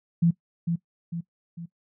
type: tone with echo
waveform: sine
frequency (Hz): 169.3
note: E3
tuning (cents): +46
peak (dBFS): -16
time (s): 0.22-0.31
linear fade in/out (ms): 10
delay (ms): 450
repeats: 3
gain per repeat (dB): -6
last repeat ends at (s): 1.66
effects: noise-tail reverb RT60 0.1 s tail -19 dB re dry